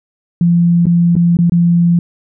sine tone with dropouts, 171.8 Hz, F3, 28 cents flat, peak -7 dBFS, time 0.41-1.99 s, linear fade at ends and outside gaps 2 ms, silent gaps 0.856-0.867 / 1.154-1.164 / 1.37-1.388 / 1.497-1.52 s, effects none

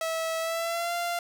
sawtooth tone with pitch glide, 650 to 692.6 Hz, E5 to F5, -24 to -15 cents, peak -24 dBFS, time 0.01-1.19 s, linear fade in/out 2 ms, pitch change +109 cents, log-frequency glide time 0.39-0.94 s, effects 9-bit

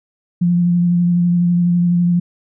sine tone with vibrato, 174.61 Hz, F3, in tune, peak -11 dBFS, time 0.41-2.2 s, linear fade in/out 10 ms, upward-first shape sine, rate 12 Hz, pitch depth 18 cents each way, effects none

